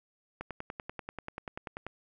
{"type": "click train", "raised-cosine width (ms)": 0.5, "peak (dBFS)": -23, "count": 16, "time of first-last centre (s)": [0.41, 1.866], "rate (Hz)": 10.3, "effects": []}